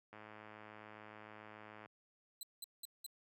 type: click train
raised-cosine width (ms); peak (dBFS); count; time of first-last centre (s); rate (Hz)
0.5; -38; 186; 0.13-1.859; 107
type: tone bursts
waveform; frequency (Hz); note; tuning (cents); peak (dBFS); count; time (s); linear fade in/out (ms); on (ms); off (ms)
15% pulse; 4033; B7; +36; -38; 4; 2.41-3.064; 2; 21; 190
effects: high-pass 100 Hz 12 dB/octave